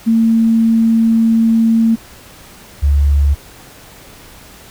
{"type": "tone pair in turn", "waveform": "sine", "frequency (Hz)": [226.4, 71.31], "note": ["A3", "C#2"], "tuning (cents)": [50, 50], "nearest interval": "octave + minor sixth", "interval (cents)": 2000, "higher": "first", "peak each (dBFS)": -8, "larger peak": "neither", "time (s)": [[0.06, 1.96], [2.82, 3.35]], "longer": "first", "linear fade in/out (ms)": 20, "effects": ["pink hiss -39 dBFS RMS until 4.7 s"]}